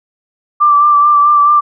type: tone with vibrato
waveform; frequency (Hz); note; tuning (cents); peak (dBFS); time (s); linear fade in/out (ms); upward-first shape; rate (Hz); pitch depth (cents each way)
sine; 1174.7; D6; 0; -5; 0.6-1.61; 20; sine; 4.6; 25
effects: none